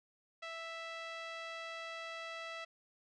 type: tone with low-pass filter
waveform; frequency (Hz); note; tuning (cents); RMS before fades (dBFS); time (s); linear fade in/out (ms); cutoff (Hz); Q
5% pulse; 659.3; E5; 0; -45; 0.42-2.65; 10; 2500; 0.9
effects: none